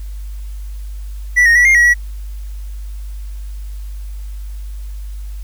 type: tone with pitch steps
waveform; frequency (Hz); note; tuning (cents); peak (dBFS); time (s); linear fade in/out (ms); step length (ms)
triangle; 1961 / 1860 / 1947 / 2120 / 1915 / 1932; B6 / A#6 / B6 / C7 / A#6 / B6; -13 / -4 / -25 / +22 / +46 / -39; -5; 1.36-1.942; 20; 97
effects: added 50 Hz sine -24 dBFS peak until 5.43 s + white hiss -48 dBFS RMS until 5.43 s